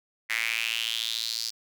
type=tone with high-pass filter sweep; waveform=square; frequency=56.9 Hz; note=A#1; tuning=41 cents flat; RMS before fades=-30 dBFS; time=0.29-1.51 s; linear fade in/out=20 ms; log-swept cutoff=2000 to 4900 Hz; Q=5.1; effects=none